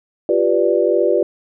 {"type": "chord", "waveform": "sine", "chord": "G dominant seventh", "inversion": "third", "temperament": "equal", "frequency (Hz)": [349.2, 392, 493.9, 587.3], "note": ["F4", "G4", "B4", "D5"], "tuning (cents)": [0, 0, 0, 0], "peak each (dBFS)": -18, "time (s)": [0.29, 1.23], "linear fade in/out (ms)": 2, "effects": []}